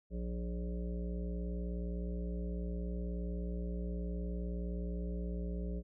harmonic tone with a mistuned harmonic, 59.3 Hz, A#1, 30 cents sharp, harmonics 1 / 3 / 5 / 7 / 9 / 10, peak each -37 / -41 / -51 / -48 / -52 / -55 dBFS, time 0.1-5.83 s, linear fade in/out 50 ms, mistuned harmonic 1, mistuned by -33 cents, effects none

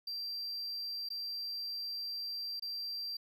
triangle tone with dropouts, 4713 Hz, D8, 5 cents sharp, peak -36 dBFS, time 0.07-3.17 s, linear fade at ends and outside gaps 5 ms, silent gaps 1.089-1.102 / 2.597-2.622 s, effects none

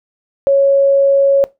sine tone, 553 Hz, C#5, 4 cents flat, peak -7 dBFS, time 0.47-1.44 s, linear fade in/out 0 ms, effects noise-tail reverb RT60 0.2 s tail -19 dB re dry

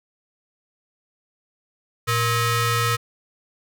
sawtooth ring-modulated tone, 587.3 Hz, D5, in tune, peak -12 dBFS, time 2.07-2.97 s, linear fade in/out 20 ms, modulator 702 Hz, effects none

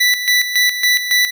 25% pulse tone with tremolo, 1975.5 Hz, B6, in tune, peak -7 dBFS, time 0-1.31 s, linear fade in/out 10 ms, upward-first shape square, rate 3.6 Hz, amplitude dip 65%, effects none

